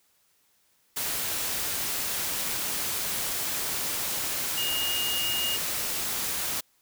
sine tone in noise, 2851 Hz, F7, 35 cents sharp, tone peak -28 dBFS, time 4.57-5.57 s, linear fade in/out 10 ms, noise white, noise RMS -30 dBFS, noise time 0.96-6.61 s, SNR -1 dB, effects white hiss -67 dBFS RMS until 6.81 s

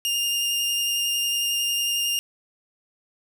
sawtooth tone with vibrato, 2815 Hz, F7, 13 cents sharp, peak -19 dBFS, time 0.05-2.19 s, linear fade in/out 0 ms, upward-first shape square, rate 11 Hz, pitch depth 9 cents each way, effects none

